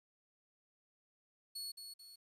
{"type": "tone with echo", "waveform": "sawtooth", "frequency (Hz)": 4381, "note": "C#8", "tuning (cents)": -21, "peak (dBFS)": -39, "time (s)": [1.55, 1.72], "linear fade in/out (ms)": 10, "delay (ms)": 220, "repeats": 2, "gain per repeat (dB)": -6, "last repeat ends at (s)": 2.16, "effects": ["resampled to 32000 Hz", "12-bit"]}